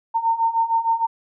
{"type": "beating tone pair", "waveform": "sine", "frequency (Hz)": [908, 914.5], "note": ["A#5", "A#5"], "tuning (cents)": [-46, -33], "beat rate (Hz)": 6.5, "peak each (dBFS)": [-22, -19], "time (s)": [0.14, 1.07], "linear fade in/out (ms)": 20, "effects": []}